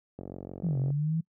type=click train; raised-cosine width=2 ms; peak=-26 dBFS; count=34; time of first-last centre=0.19-0.904 s; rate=46.2 Hz
type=linear two-way sweep; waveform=sine; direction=down then up; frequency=180.8 to 130 to 166 Hz; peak=-25 dBFS; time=0.63-1.21 s; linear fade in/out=10 ms; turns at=0.78 s
effects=noise-tail reverb RT60 0.1 s tail -25 dB re dry + high-pass 80 Hz 12 dB/octave